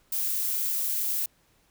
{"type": "noise", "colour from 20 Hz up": "violet", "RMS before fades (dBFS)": -28, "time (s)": [0.12, 1.26], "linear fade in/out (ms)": 5, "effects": ["pink hiss -65 dBFS RMS until 1.7 s"]}